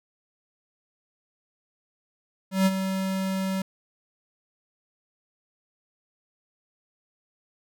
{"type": "tone with ADSR envelope", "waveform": "square", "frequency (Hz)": 190.8, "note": "G3", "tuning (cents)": -47, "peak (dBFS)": -17, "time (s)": [2.51, 3.62], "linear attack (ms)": 150, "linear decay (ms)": 39, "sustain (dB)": -9, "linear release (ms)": 4, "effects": []}